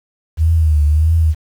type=tone with vibrato; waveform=sine; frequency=77.9 Hz; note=D#2; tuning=3 cents sharp; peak=-9 dBFS; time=0.37-1.35 s; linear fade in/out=50 ms; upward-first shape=triangle; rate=1.6 Hz; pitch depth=110 cents each way; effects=7-bit